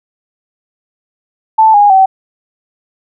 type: tone with pitch steps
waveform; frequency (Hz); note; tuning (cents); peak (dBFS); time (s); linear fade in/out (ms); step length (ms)
sine; 880 / 821.1 / 766.1; A5 / G#5 / G5; 0 / -20 / -40; -3; 1.58-2.06; 10; 160
effects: none